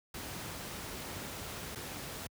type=noise with dropouts; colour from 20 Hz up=pink; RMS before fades=-42 dBFS; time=0.14-2.27 s; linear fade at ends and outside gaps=5 ms; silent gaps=1.751-1.756 s; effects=high-pass 60 Hz 12 dB/octave